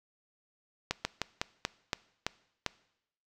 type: slowing click train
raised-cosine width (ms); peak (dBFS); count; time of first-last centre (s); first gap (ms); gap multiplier
0.2; -12; 8; 0.91-2.663; 140; 1.19
effects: noise-tail reverb RT60 0.8 s tail -21 dB re dry